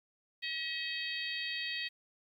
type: harmonic tone with a mistuned harmonic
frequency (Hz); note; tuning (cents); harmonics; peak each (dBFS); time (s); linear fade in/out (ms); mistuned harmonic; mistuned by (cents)
640; D#5; +49; 3 / 4 / 5 / 6 / 7; -40 / -41 / -42 / -43 / -43; 0.42-1.89; 20; 6; -28
effects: 11-bit